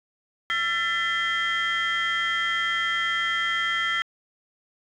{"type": "tone cluster", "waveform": "sine", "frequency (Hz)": [1352, 1772, 2021, 3199], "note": ["E6", "A6", "B6", "G7"], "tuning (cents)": [43, 12, 39, 34], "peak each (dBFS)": [-27, -27, -26, -28], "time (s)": [0.5, 4.02], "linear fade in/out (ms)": 0, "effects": ["tanh soft clip ceiling -17 dBFS"]}